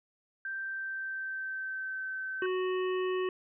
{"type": "tone with pitch glide", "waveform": "sine", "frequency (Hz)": [1568, 1538.4], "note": ["G6", "G6"], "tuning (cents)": [0, -33], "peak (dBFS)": -34, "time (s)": [0.45, 2.46], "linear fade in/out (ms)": 2, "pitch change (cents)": -33, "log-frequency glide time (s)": [0.6, 2.05]}
{"type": "harmonic tone", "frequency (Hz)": 370, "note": "F#4", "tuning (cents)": 0, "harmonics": [1, 3, 5, 7, 8], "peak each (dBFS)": [-29, -39, -43, -46, -47], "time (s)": [2.42, 3.29], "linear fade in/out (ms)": 2}
{"effects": []}